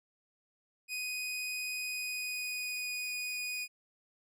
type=tone with pitch glide; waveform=sawtooth; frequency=2494 to 2474 Hz; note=D#7 to D#7; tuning=+3 to -10 cents; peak=-32 dBFS; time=0.88-3.68 s; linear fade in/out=50 ms; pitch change=-13 cents; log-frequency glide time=1.83-2.96 s; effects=resampled to 32000 Hz